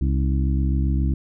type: harmonic tone with a mistuned harmonic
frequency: 67.5 Hz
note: C#2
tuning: 45 cents flat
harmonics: 1 / 2 / 3 / 4 / 5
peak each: -19 / -25 / -29 / -31 / -33 dBFS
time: 0.01-1.14 s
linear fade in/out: 5 ms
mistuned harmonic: 5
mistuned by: -84 cents
effects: none